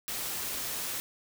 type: noise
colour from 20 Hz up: white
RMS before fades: -35 dBFS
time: 0.08-1 s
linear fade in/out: 0 ms
effects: none